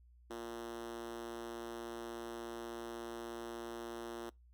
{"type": "tone with high-pass filter", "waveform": "5% pulse", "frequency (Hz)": 116.54, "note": "A#2", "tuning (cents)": 0, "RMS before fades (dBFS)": -45, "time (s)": [0.3, 4.3], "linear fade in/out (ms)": 10, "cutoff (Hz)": 300, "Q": 7.8, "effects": ["noise-tail reverb RT60 0.2 s tail -24 dB re dry", "added 60 Hz sine -60 dBFS peak until 4.53 s"]}